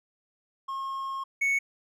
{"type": "tone pair in turn", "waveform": "triangle", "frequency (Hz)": [1079, 2216], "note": ["C#6", "C#7"], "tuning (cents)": [-47, -1], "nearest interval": "octave", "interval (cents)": 1246, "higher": "second", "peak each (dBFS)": [-29, -21], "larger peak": "second", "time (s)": [[0.68, 1.24], [1.41, 1.59]], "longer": "first", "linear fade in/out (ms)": 10, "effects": []}